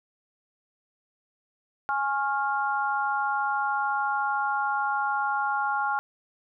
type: chord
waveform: sine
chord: Db major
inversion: second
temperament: equal with one note detuned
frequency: 830.6 / 1090.3 / 1396.9 Hz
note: Ab5 / Db6 / F6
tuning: 0 / -29 / 0 cents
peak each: -27 / -31 / -28 dBFS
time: 1.89-5.99 s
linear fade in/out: 0 ms
effects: none